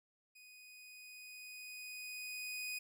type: tone with level ramp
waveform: sawtooth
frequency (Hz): 2489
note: D#7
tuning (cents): 0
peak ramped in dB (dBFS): -54 to -36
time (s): 0.35-2.79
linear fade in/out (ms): 10
effects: none